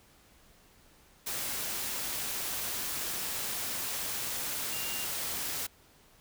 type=tone in noise; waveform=sine; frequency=2794 Hz; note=F7; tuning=in tune; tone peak=-41 dBFS; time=4.72-5.05 s; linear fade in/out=10 ms; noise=white; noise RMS=-35 dBFS; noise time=1.26-5.67 s; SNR=-9 dB; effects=pink hiss -61 dBFS RMS until 6.2 s